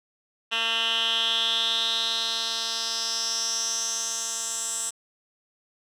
10% pulse tone with band-pass filter sweep, 227.5 Hz, A#3, 42 cents flat, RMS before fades -27 dBFS, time 0.51-4.91 s, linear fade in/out 20 ms, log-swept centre 2700 to 7900 Hz, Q 5.2, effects none

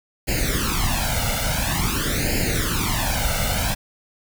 pink noise with flanger, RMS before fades -22 dBFS, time 0.27-3.75 s, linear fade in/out 20 ms, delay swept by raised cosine 0.42 to 1.42 ms, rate 0.48 Hz, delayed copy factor +0.9, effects none

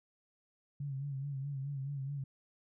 sine tone with vibrato, 138.59 Hz, C#3, in tune, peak -36 dBFS, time 0.8-2.24 s, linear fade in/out 5 ms, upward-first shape sine, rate 4.7 Hz, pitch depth 66 cents each way, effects none

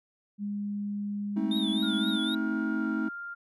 sine tone, 204.4 Hz, G#3, 27 cents flat, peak -30 dBFS, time 0.38-2.2 s, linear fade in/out 50 ms
triangle chord, A diminished, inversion none, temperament just, 220 / 264 / 316.8 Hz, A3 / C4 / Eb4, 0 / +16 / +31 cents, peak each -29 / -31 / -29 dBFS, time 1.36-3.09 s, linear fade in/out 10 ms
triangle tone with vibrato, 3592 Hz, A7, 35 cents sharp, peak -30 dBFS, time 1.51-2.35 s, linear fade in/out 5 ms, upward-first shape triangle, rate 3.9 Hz, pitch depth 110 cents each way
sine tone with pitch glide, 1416 to 1397.3 Hz, F6 to F6, +23 to 0 cents, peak -36 dBFS, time 1.82-3.35 s, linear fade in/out 20 ms, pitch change -23 cents, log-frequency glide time 2.76-2.84 s
effects tanh soft clip ceiling -13 dBFS

